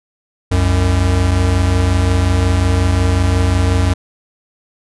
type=tone pair together; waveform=square; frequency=65.41 / 90.95 Hz; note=C2 / F#2; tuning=0 / -29 cents; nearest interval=tritone; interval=571 cents; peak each=-17 / -13 dBFS; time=0.51-3.94 s; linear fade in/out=10 ms; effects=resampled to 24000 Hz